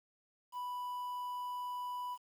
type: tone with quantisation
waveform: triangle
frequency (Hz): 987.8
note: B5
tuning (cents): 0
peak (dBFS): -36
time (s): 0.52-2.18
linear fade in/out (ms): 50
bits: 10
effects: none